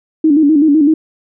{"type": "tone with vibrato", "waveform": "sine", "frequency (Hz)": 300, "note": "D4", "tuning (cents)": 37, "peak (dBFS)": -6, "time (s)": [0.24, 0.94], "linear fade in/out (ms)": 5, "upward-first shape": "square", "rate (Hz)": 7.9, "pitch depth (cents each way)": 87, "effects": []}